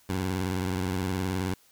15% pulse tone with vibrato, 92.6 Hz, F#2, 2 cents sharp, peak -21 dBFS, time 0.09-1.54 s, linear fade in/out 5 ms, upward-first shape sine, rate 19 Hz, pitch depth 99 cents each way, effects white hiss -61 dBFS RMS until 1.71 s

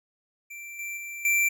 square tone with level steps, 2349 Hz, D7, in tune, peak -39 / -33 / -36 / -21 dBFS, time 0.5-1.49 s, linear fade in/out 10 ms, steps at 0.79 / 0.97 / 1.25 s, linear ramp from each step 2 ms, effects none

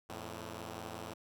5% pulse tone pair together, 85.5 / 110.11 Hz, F2 / A2, -36 / +2 cents, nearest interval major third, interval 438 cents, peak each -34 / -34 dBFS, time 0.09-1.14 s, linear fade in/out 10 ms, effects none

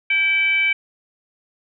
sine tone with frequency modulation, 2312 Hz, D7, 28 cents flat, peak -15 dBFS, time 0.1-0.73 s, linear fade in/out 5 ms, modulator 722 Hz, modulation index 0.47, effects none

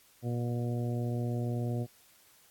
harmonic tone, 120 Hz, B2, 49 cents flat, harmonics 1 / 2 / 3 / 4 / 5 / 6, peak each -31 / -37 / -41 / -43 / -45 / -47 dBFS, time 0.22-1.87 s, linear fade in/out 50 ms, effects white hiss -62 dBFS RMS until 2.5 s + AAC 64 kbps

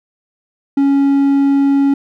triangle tone, 277.9 Hz, C#4, 4 cents sharp, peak -7 dBFS, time 0.77-1.94 s, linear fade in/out 5 ms, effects none

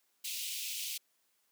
pink high-pass noise, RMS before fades -39 dBFS, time 0.24-0.98 s, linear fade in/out 10 ms, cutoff 2500 Hz, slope 48 dB/octave, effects white hiss -75 dBFS RMS until 1.51 s + high-pass 200 Hz 12 dB/octave

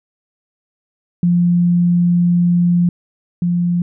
sine tone pair in turn, 174.6 / 174.6 Hz, F3 / F3, 0 / 0 cents, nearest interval unison, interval 0 cents, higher neither, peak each -10 / -13 dBFS, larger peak first, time 1.23-2.89 / 3.42-3.82 s, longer first, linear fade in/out 2 ms, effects none

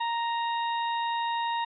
40% pulse tone, 932.3 Hz, A#5, in tune, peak -26 dBFS, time 0-1.65 s, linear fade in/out 10 ms, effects resampled to 11025 Hz

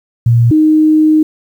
sine tone pair in turn, 117.6 / 310.2 Hz, A#2 / D#4, +16 / -5 cents, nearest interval octave + perfect fourth, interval 1679 cents, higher second, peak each -5 dBFS, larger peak neither, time 0.26-0.51 / 0.51-1.23 s, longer second, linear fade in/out 5 ms, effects 7-bit

